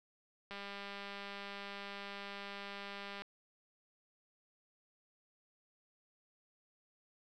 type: click train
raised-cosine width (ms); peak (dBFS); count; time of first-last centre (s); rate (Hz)
0.3; -30; 543; 0.51-3.22; 200
effects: none

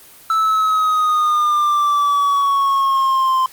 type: exponential sweep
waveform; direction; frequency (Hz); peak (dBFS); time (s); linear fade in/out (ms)
triangle; down; 1318.5 to 1038; -11; 0.3-3.46; 2
effects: white hiss -43 dBFS RMS until 3.52 s + Opus 32 kbps

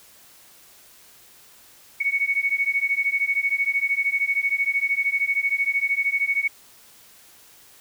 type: beating tone pair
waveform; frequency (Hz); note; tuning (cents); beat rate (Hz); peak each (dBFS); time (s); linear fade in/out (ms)
sine; 2217 / 2230; C#7 / C#7; 0 / +10; 13; -23; 2-6.48; 10
effects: white hiss -51 dBFS RMS until 7.8 s

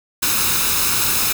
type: noise with comb filter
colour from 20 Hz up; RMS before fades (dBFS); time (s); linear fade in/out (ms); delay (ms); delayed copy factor
white; -18; 0.22-1.33; 10; 0.77; +0.55
effects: none

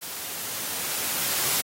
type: noise with level ramp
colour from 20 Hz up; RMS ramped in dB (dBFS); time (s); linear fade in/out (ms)
white; -36 to -24; 0.01-1.62; 20
effects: high-pass 100 Hz 12 dB/octave + AAC 48 kbps

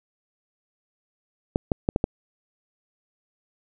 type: clicks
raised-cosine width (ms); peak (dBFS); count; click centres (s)
2; -7; 5; 1.559 / 1.718 / 1.889 / 1.961 / 2.041
effects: none

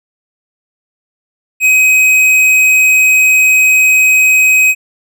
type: tone with tanh clipping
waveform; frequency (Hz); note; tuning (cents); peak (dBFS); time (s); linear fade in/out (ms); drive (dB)
triangle; 2526; D#7; +26; -7; 1.6-4.75; 50; 16
effects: none

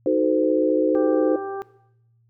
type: chord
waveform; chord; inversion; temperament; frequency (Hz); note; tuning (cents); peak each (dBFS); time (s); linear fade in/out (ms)
sine; D# diminished seventh; none; equal with one note detuned; 311.1 / 370 / 440 / 514.6; D#4 / F#4 / A4 / C5; 0 / 0 / 0 / -29; -22 / -23 / -24 / -21; 0.06-1.36; 2
type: harmonic tone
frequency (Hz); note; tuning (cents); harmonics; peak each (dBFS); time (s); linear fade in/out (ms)
392.7; G4; +3; 1 / 2 / 3 / 4; -29 / -33 / -38 / -43; 0.95-1.62; 0
effects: noise-tail reverb RT60 0.8 s tail -18 dB re dry + added 116 Hz sine -58 dBFS peak until 2.29 s

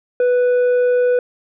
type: tone with tanh clipping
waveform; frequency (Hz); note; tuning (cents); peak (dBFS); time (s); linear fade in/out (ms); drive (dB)
sine; 493.9; B4; 0; -13; 0.2-1.19; 2; 5
effects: none

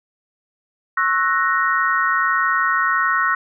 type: chord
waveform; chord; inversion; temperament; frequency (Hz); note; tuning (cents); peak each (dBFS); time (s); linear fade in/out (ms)
sine; F# dominant seventh; second; equal with one note detuned; 1096 / 1318.5 / 1480 / 1864.7; C#6 / E6 / F#6 / A#6; -20 / 0 / 0 / 0; -21; 0.97-3.35; 5
effects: none

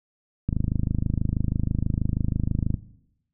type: click train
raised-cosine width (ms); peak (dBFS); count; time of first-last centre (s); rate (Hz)
5; -11; 60; 0.49-2.742; 26.2
effects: noise-tail reverb RT60 0.8 s tail -17 dB re dry

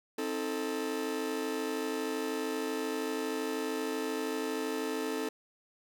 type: chord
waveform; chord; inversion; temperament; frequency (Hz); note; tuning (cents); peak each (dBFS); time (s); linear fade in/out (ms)
40% pulse; A diminished; first; just; 264 / 316.8 / 440; C4 / Eb4 / A4; +16 / +31 / 0; -37 / -37 / -34; 0.18-5.29; 5
effects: none

